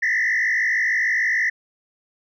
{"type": "tone with frequency modulation", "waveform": "sine", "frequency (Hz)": 1900, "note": "A#6", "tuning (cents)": 33, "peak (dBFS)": -16, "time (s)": [0.02, 1.5], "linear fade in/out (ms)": 10, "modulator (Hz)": 53.2, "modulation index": 2.6, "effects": ["tanh soft clip ceiling -15 dBFS"]}